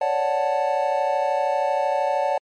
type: chord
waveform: triangle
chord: D major seventh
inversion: third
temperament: equal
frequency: 554.4 / 587.3 / 740 / 880 Hz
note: C#5 / D5 / F#5 / A5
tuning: 0 / 0 / 0 / 0 cents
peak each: -23 dBFS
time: 0.01-2.38 s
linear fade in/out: 5 ms
effects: MP3 48 kbps